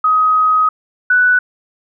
sine tone pair in turn, 1260 / 1485.5 Hz, D#6 / F#6, +21 / +6 cents, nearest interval minor third, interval 285 cents, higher second, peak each -9 / -8 dBFS, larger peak second, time 0.04-0.69 / 1.1-1.39 s, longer first, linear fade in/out 5 ms, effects none

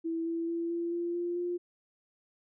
sine tone with pitch steps, 329.3 / 332.9 / 336.6 / 340.3 / 344.1 / 347.9 / 351.7 Hz, E4 / E4 / E4 / F4 / F4 / F4 / F4, -2 / +17 / +36 / -45 / -26 / -7 / +12 cents, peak -30 dBFS, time 0.04-1.58 s, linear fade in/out 20 ms, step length 220 ms, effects none

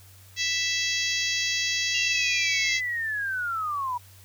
harmonic tone, 659.3 Hz, E5, in tune, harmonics 3 / 4 / 5 / 6 / 7 / 8 / 9 / 10, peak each -30 / -31 / -32 / -33 / -33 / -34 / -35 / -35 dBFS, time 0.36-2.81 s, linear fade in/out 50 ms
sine linear sweep, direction down, 2794 to 952 Hz, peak -26 dBFS, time 1.94-3.98 s, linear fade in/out 10 ms
effects added 95 Hz sine -50 dBFS peak until 4.24 s + white hiss -54 dBFS RMS until 4.24 s

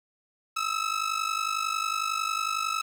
sawtooth ring-modulated tone, 1301 Hz, E6, 23 cents flat, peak -20 dBFS, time 0.56-2.82 s, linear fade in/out 10 ms, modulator 25.5 Hz, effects low-pass 9000 Hz 12 dB/octave + 8-bit

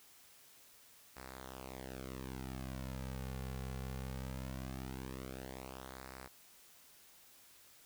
sawtooth tone with flanger, 65.2 Hz, C2, 5 cents flat, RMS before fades -45 dBFS, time 1.16-6.28 s, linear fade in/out 10 ms, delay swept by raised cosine 0.31 to 3.21 ms, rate 0.2 Hz, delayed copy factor -0.8, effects white hiss -62 dBFS RMS until 7.85 s

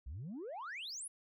sine exponential sweep, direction up, 57 to 11250 Hz, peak -40 dBFS, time 0.06-1.08 s, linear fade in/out 10 ms, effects tanh soft clip ceiling -40 dBFS

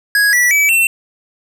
square tone with pitch steps, 1661 / 1952.6 / 2295 / 2698 Hz, G#6 / B6 / D7 / E7, 0 / -20 / -40 / +40 cents, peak -10 dBFS, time 0.15-0.87 s, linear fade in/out 2 ms, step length 180 ms, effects none

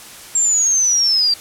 sine linear sweep, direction down, 7459 to 4651 Hz, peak -12 dBFS, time 0.35-1.34 s, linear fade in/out 5 ms, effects white hiss -37 dBFS RMS until 1.4 s + low-pass 12000 Hz 12 dB/octave

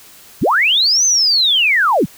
sine linear two-way sweep, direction up then down, 44.81 to 6272 to 97.8 Hz, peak -10 dBFS, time 0.41-2.06 s, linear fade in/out 20 ms, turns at 1.05 s, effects white hiss -42 dBFS RMS until 2.17 s

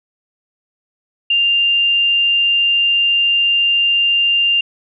sine tone, 2794 Hz, F7, in tune, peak -11 dBFS, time 1.3-4.61 s, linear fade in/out 5 ms, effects none

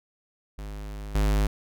square tone with level steps, 51.3 Hz, G#1, 21 cents flat, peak -35 / -21 dBFS, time 0.58-1.47 s, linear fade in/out 5 ms, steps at 1.15 s, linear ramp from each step 2 ms, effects none

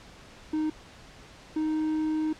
triangle tone pair in turn, 310 / 311.3 Hz, D#4 / D#4, -6 / +1 cents, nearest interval unison, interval 7 cents, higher second, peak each -23 dBFS, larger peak neither, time 0.53-0.7 / 1.56-2.33 s, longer second, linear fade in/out 5 ms, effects pink hiss -50 dBFS RMS until 2.39 s + low-pass 6000 Hz 12 dB/octave

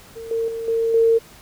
sine tone with level steps, 455.6 Hz, A#4, 40 cents flat, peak -31 / -19 / -25 / -17 / -12 dBFS, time 0.15-1.19 s, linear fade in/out 20 ms, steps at 0.31 / 0.48 / 0.68 / 0.94 s, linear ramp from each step 2 ms, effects pink hiss -46 dBFS RMS until 1.41 s

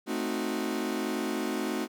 40% pulse chord, A diminished seventh, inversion none, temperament equal with one note detuned, 220 / 261.6 / 311.1 / 367.7 Hz, A3 / C4 / Eb4 / Gb4, 0 / 0 / 0 / -11 cents, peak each -34 dBFS, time 0.06-1.88 s, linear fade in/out 50 ms, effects none

